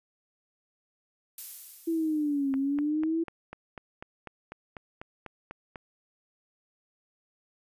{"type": "noise with exponential decay", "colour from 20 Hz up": "violet", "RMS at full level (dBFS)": -36, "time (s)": [1.38, 2.9], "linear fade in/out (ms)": 1, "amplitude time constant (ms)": 330}
{"type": "linear two-way sweep", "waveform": "sine", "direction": "down then up", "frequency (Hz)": [334.3, 266.8, 334.3], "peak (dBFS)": -25, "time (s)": [1.87, 3.24], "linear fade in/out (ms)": 10, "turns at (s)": 2.55}
{"type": "click train", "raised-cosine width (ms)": 0.5, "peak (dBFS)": -25, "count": 14, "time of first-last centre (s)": [2.54, 5.758], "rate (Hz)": 4.04}
{"effects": ["resampled to 32000 Hz"]}